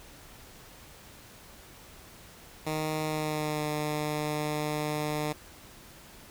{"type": "tone with pitch glide", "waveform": "10% pulse", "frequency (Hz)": [155.3, 150.79], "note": ["D#3", "D3"], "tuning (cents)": [-3, 46], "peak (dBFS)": -21, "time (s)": [2.66, 5.33], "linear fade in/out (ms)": 10, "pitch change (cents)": -51, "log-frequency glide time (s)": [3.03, 3.65], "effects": ["pink hiss -51 dBFS RMS until 6.3 s"]}